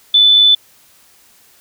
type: tone with amplitude modulation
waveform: sine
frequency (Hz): 3500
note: A7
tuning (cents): -10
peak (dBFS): -4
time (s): 0.14-0.55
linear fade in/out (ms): 5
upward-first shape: sine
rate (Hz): 105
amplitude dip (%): 35
effects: white hiss -49 dBFS RMS until 1.6 s